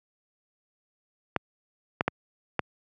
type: clicks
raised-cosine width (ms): 0.5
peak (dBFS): -8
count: 4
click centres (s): 1.363 / 2.009 / 2.08 / 2.593
effects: high-pass 100 Hz 12 dB/octave